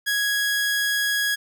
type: tone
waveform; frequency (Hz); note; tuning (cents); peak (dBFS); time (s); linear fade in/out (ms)
sawtooth; 1661.2; G#6; 0; -17; 0.06-1.36; 20
effects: none